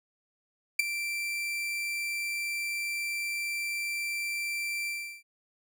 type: tone with ADSR envelope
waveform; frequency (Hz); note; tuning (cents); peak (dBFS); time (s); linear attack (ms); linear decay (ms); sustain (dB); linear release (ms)
40% pulse; 2349; D7; 0; -17; 0.79-5.23; 6; 11; -13; 360
effects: none